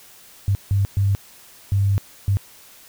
sine tone bursts at uneven times, 99.1 Hz, G2, 19 cents sharp, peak -15 dBFS, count 5, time 0.48-0.55 / 0.71-0.85 / 0.97-1.15 / 1.72-1.98 / 2.28-2.37 s, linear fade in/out 0 ms, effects white hiss -47 dBFS RMS until 2.88 s

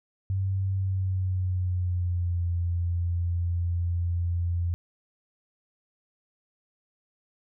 sine tone with pitch glide, 96 to 86.52 Hz, G2 to F2, -36 to -16 cents, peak -24 dBFS, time 0.3-4.74 s, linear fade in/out 0 ms, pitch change -180 cents, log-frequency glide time 0.75-2.46 s, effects none

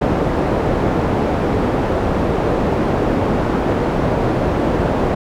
white low-pass noise, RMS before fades -17 dBFS, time 0.01-5.15 s, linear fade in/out 10 ms, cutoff 550 Hz, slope 12 dB/octave, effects none

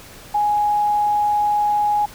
sine tone, 832 Hz, G#5, 3 cents sharp, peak -15 dBFS, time 0.34-2.06 s, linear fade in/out 10 ms, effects pink hiss -41 dBFS RMS until 2.14 s

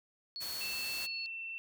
sine tone, 4384 Hz, C#8, 20 cents flat, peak -39 dBFS, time 0.36-1.26 s, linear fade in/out 0 ms
white noise, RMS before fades -43 dBFS, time 0.4-1.07 s, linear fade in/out 20 ms
sine tone with pitch glide, 2663 to 2688 Hz, E7 to E7, +17 to +33 cents, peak -39 dBFS, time 0.61-1.58 s, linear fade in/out 0 ms, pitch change +16 cents, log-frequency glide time 0.97-1.06 s
effects none

